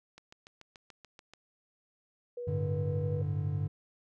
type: click train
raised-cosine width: 0.2 ms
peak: -33 dBFS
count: 9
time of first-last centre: 0.18-1.336 s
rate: 6.92 Hz
type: tone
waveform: sine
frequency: 484.7 Hz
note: B4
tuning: 32 cents flat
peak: -36 dBFS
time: 2.37-3.22 s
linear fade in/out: 5 ms
type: chord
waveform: triangle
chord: G suspended second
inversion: none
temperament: equal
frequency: 98 / 110 / 146.83 Hz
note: G2 / A2 / D3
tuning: 0 / 0 / 0 cents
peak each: -31 / -37 / -31 dBFS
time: 2.47-3.68 s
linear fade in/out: 10 ms
effects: none

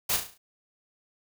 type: noise with echo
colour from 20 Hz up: white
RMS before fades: -26 dBFS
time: 0.09-0.17 s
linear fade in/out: 10 ms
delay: 35 ms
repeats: 6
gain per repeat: -6 dB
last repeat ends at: 0.38 s
effects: none

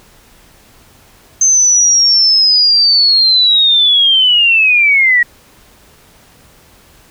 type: linear sweep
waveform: sine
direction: down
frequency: 6280 to 1895 Hz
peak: -6 dBFS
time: 1.41-5.23 s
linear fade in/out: 5 ms
effects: pink hiss -45 dBFS RMS until 7.1 s

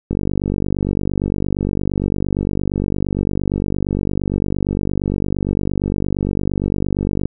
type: click train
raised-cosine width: 3 ms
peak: -6 dBFS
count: 349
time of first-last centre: 0.11-7.256 s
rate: 48.7 Hz
effects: none

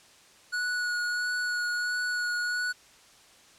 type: tone with vibrato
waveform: square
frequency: 1461 Hz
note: F#6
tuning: 22 cents flat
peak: -28 dBFS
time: 0.52-2.73 s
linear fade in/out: 20 ms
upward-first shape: sine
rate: 1.5 Hz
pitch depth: 15 cents each way
effects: white hiss -56 dBFS RMS until 3.58 s + low-pass 8000 Hz 12 dB/octave

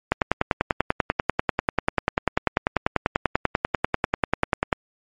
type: click train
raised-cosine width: 0.5 ms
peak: -3 dBFS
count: 48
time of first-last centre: 0.12-4.728 s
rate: 10.2 Hz
effects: MP3 48 kbps

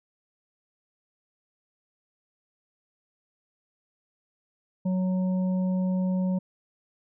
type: harmonic tone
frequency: 185 Hz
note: F#3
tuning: in tune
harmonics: 1 / 3 / 5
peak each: -23 / -36 / -45 dBFS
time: 4.85-6.39 s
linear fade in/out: 10 ms
effects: none

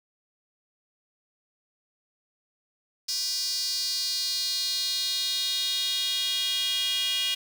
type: tone with high-pass filter sweep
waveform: square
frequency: 220 Hz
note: A3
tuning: in tune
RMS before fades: -28 dBFS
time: 3.08-7.35 s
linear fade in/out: 10 ms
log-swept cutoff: 5000 to 3100 Hz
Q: 5.6
effects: 9-bit

